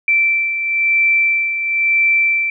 sine beating tone pair, 2337 / 2338 Hz, D7 / D7, -9 / -8 cents, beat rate 1 Hz, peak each -21 / -13 dBFS, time 0.08-2.5 s, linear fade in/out 2 ms, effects none

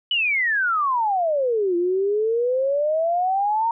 sine exponential two-way sweep, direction down then up, 3008 to 342 to 932 Hz, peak -18 dBFS, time 0.11-3.71 s, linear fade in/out 2 ms, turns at 1.76 s, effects none

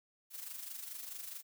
blue noise with amplitude modulation, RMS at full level -43 dBFS, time 0.3-1.43 s, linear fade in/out 50 ms, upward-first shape sine, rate 24.7 Hz, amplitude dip 60%, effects none

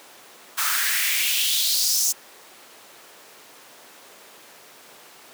white noise with high-pass filter sweep, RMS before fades -22 dBFS, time 0.57-2.13 s, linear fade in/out 20 ms, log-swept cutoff 1200 to 6500 Hz, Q 3.4, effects pink hiss -46 dBFS RMS until 5.33 s + high-pass 400 Hz 12 dB/octave

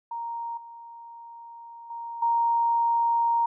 sine tone with level steps, 932.3 Hz, A#5, in tune, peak -30 / -41 / -33 / -20 dBFS, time 0.11-3.46 s, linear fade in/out 5 ms, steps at 0.57 / 1.9 / 2.22 s, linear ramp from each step 5 ms, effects none

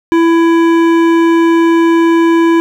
triangle tone with hard clipping, 332.8 Hz, E4, 17 cents sharp, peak -8 dBFS, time 0.12-2.6 s, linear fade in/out 0 ms, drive 17 dB, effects none

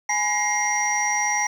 sine tone cluster, 835 / 990 / 1902 / 2109 / 5750 Hz, G#5 / B5 / A#6 / C7 / F8, +9 / +4 / +34 / +13 / +50 cents, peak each -24 / -32 / -28 / -25 / -24 dBFS, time 0.09-1.47 s, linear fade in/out 5 ms, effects tanh soft clip ceiling -12 dBFS + 8-bit

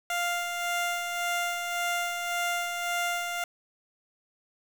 15% pulse tone with tremolo, 698.5 Hz, F5, in tune, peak -20 dBFS, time 0.1-3.44 s, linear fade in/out 2 ms, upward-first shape sine, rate 1.8 Hz, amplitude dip 40%, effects 8-bit

